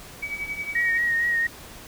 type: tone with tremolo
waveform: sine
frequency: 2277 Hz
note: C#7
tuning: 46 cents sharp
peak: -25 dBFS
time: 0.22-0.98 s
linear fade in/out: 10 ms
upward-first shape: triangle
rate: 11 Hz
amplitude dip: 80%
type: tone with vibrato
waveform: sine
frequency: 1876 Hz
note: A#6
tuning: 11 cents sharp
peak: -20 dBFS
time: 0.75-1.47 s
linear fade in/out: 5 ms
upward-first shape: triangle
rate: 4.3 Hz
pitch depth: 35 cents each way
effects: pink hiss -43 dBFS RMS until 1.87 s